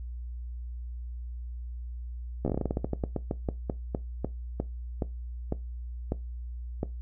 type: slowing click train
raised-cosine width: 2 ms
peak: -15 dBFS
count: 25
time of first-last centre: 2.45-6.831 s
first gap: 13 ms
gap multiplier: 1.19
effects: noise-tail reverb RT60 0.2 s tail -18 dB re dry + added 60 Hz sine -35 dBFS peak until 7.01 s